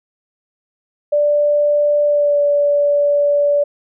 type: tone with pitch glide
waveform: sine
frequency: 587.3 to 578.2 Hz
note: D5 to D5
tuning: 0 to -27 cents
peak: -11 dBFS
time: 1.12-3.64 s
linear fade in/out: 10 ms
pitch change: -27 cents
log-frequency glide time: 2.05-2.4 s
effects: none